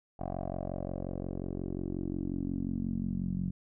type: tone with low-pass filter sweep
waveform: 10% pulse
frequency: 45.61 Hz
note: F#1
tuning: 24 cents flat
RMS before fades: -35 dBFS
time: 0.19-3.51 s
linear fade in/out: 10 ms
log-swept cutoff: 750 to 180 Hz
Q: 3.9
effects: none